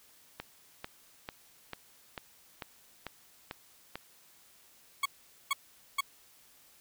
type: click train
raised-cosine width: 0.3 ms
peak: -22 dBFS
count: 9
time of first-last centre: 0.4-3.956 s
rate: 2.25 Hz
type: tone bursts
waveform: 20% pulse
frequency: 1108.7 Hz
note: C#6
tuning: in tune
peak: -22 dBFS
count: 3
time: 5.03-6.008 s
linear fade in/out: 5 ms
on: 26 ms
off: 450 ms
effects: white hiss -61 dBFS RMS until 6.8 s